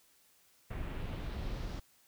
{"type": "noise with low-pass filter sweep", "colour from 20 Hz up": "brown", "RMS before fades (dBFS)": -39, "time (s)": [0.7, 1.8], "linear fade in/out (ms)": 10, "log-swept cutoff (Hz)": [2300, 5600], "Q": 1.6, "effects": ["white hiss -67 dBFS RMS until 2.07 s"]}